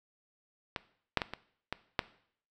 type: clicks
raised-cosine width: 0.3 ms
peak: -17 / -8 / -15 / -21 / -17 / -10 dBFS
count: 6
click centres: 0.762 / 1.173 / 1.218 / 1.336 / 1.726 / 1.992 s
effects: noise-tail reverb RT60 0.6 s tail -18 dB re dry